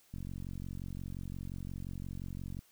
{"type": "click train", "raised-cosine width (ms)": 5, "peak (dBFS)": -30, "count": 113, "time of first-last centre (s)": [0.14, 2.591], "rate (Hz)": 45.7, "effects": ["white hiss -66 dBFS RMS until 2.71 s"]}